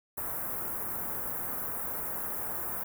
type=band-stop noise; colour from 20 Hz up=white; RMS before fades=-35 dBFS; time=0.17-2.84 s; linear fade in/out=10 ms; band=1500 to 12000 Hz; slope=24 dB/octave; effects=none